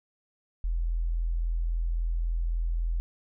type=tone; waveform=sine; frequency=41.84 Hz; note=E1; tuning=27 cents sharp; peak=-25 dBFS; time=0.64-3 s; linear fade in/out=0 ms; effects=none